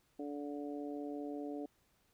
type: harmonic tone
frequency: 145 Hz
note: D3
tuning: 22 cents flat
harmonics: 2 / 3 / 4 / 5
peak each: -41 / -46 / -49 / -51 dBFS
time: 0.19-1.66 s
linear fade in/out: 5 ms
effects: pink hiss -74 dBFS RMS until 2.13 s